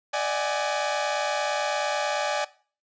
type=tone cluster; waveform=sawtooth; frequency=590 / 639 / 754 / 831 Hz; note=D5 / D#5 / F#5 / G#5; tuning=+8 / +46 / +32 / +1 cents; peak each=-24 / -32 / -29 / -25 dBFS; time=0.13-2.45 s; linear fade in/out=10 ms; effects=noise-tail reverb RT60 0.4 s tail -19 dB re dry + resampled to 16000 Hz